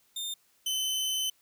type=tone pair in turn; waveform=sawtooth; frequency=3623 / 3047 Hz; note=A7 / G7; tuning=+50 / -50 cents; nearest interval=minor third; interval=300 cents; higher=first; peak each=-30 / -25 dBFS; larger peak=second; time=0.16-0.34 / 0.66-1.3 s; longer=second; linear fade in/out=5 ms; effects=white hiss -67 dBFS RMS until 1.41 s